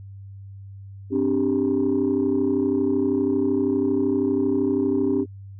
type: chord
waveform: sine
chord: C suspended second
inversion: none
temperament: just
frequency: 261.6 / 294.3 / 392.4 Hz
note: C4 / D4 / G4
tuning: 0 / +4 / +2 cents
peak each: -22 dBFS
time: 1.1-5.26 s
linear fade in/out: 50 ms
effects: tanh soft clip ceiling -13 dBFS + added 98 Hz sine -37 dBFS peak until 5.59 s